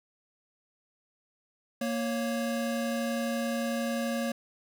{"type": "tone pair together", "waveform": "square", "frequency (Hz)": [233.1, 554.4], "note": ["A#3", "C#5"], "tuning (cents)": [0, 0], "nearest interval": "octave + minor third", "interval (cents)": 1500, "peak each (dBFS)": [-31, -34], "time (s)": [1.81, 4.32], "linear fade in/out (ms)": 5, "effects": []}